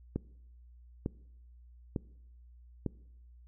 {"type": "click train", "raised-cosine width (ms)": 3, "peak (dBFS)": -19, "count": 4, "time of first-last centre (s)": [0.16, 2.863], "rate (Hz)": 1.11, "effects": ["noise-tail reverb RT60 0.8 s tail -22 dB re dry", "added 60 Hz sine -53 dBFS peak until 3.47 s"]}